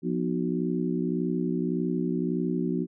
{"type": "harmonic tone with a mistuned harmonic", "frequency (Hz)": 61.74, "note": "B1", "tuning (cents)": 0, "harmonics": [3, 4, 5, 6], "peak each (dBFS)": [-29, -30, -31, -32], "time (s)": [0.02, 2.87], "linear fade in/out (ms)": 50, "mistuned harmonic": 3, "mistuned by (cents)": -97, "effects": []}